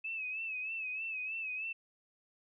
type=tone with vibrato; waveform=sine; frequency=2588 Hz; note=E7; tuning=32 cents flat; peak=-36 dBFS; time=0.04-1.73 s; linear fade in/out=10 ms; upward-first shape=sine; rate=3.2 Hz; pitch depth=66 cents each way; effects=none